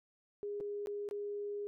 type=tone with dropouts; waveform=sine; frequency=410 Hz; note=G#4; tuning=22 cents flat; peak=-37 dBFS; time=0.43-1.67 s; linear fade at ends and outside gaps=0 ms; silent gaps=0.602-0.608 / 0.86-0.871 / 1.089-1.111 s; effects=none